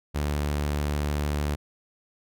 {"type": "tone", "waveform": "sawtooth", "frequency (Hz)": 73.42, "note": "D2", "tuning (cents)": 0, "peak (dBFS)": -21, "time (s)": [0.14, 1.56], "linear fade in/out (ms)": 20, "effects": []}